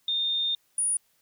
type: tone pair in turn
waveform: sine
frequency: 3639 / 9662 Hz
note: A#7 / D9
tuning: -42 / +48 cents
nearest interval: octave + perfect fourth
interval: 1690 cents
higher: second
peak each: -24 / -23 dBFS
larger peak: second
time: 0.08-0.55 / 0.78-0.97 s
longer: first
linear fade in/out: 2 ms
effects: white hiss -68 dBFS RMS until 1.21 s